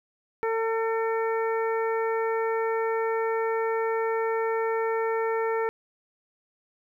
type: harmonic tone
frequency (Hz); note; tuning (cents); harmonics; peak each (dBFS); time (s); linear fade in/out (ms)
450; A4; +39; 1 / 2 / 3 / 4 / 5; -25 / -31 / -35 / -37 / -39; 0.43-5.69; 0
effects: 10-bit